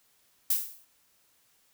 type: noise with exponential decay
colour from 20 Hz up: violet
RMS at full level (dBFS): -22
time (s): 0.5-0.85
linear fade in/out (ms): 5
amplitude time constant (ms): 74
effects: white hiss -67 dBFS RMS until 1.73 s